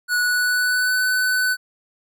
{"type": "tone with pitch glide", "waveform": "square", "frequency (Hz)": [1468, 1503.2], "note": ["F#6", "F#6"], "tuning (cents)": [-14, 27], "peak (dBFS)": -18, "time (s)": [0.08, 1.57], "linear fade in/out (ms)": 50, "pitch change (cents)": 41, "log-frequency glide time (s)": [0.18, 1], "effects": []}